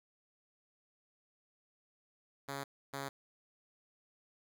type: tone pair in turn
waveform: 5% pulse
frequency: 139 / 138.31 Hz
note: C#3 / C#3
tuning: +5 / -4 cents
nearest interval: unison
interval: 9 cents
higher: first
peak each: -28 dBFS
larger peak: neither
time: 2.48-2.64 / 2.93-3.09 s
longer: neither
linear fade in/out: 10 ms
effects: none